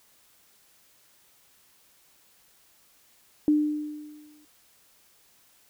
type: tone with exponential decay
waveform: sine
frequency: 300 Hz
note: D4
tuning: 37 cents sharp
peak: -16 dBFS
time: 3.48-4.45 s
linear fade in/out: 1 ms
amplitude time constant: 210 ms
effects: white hiss -61 dBFS RMS until 5.69 s